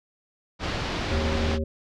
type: low-pass noise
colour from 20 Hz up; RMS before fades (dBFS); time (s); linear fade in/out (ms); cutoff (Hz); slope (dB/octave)
pink; -29; 0.59-1.59; 50; 4900; 24
type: harmonic tone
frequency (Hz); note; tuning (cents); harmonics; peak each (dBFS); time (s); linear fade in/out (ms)
77.9; D#2; +3; 1 / 3 / 5 / 7; -26 / -31 / -33 / -34; 1.11-1.64; 5
effects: none